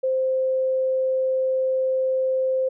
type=tone; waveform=sine; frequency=522 Hz; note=C5; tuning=4 cents flat; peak=-19 dBFS; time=0.03-2.69 s; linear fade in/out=10 ms; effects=none